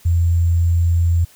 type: tone with sample-and-hold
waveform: sine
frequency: 85 Hz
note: F2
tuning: 46 cents flat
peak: -12 dBFS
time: 0.05-1.25 s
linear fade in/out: 10 ms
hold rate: 7350 Hz
effects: white hiss -49 dBFS RMS until 1.35 s